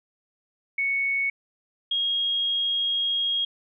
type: tone pair in turn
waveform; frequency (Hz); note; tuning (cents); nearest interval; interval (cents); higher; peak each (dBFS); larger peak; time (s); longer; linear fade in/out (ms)
sine; 2217 / 3269; C#7 / G#7; 0 / -28; perfect fifth; 672; second; -22 / -22; neither; 0.78-1.3 / 1.91-3.45; second; 5
effects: none